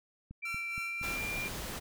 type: click train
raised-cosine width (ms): 5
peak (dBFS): -33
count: 5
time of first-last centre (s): 0.31-1.249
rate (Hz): 4.26
type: tone with pitch glide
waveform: sine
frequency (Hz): 2343 to 2387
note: D7 to D7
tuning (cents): -5 to +28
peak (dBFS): -35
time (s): 0.42-1.49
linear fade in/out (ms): 20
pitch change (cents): +33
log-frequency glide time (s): 0.77-1.31
type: tone with tremolo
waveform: sawtooth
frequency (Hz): 1357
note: E6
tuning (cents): +50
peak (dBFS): -37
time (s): 0.45-1.16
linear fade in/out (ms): 5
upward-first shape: sine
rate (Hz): 3.5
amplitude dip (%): 65
type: noise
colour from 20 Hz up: pink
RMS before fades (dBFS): -40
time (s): 1.02-1.8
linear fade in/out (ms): 20
effects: none